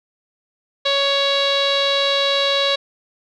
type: tone with low-pass filter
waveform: sawtooth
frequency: 557 Hz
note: C#5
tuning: 8 cents sharp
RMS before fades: -18 dBFS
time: 0.85-2.76 s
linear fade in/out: 10 ms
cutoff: 3900 Hz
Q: 7.3
effects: none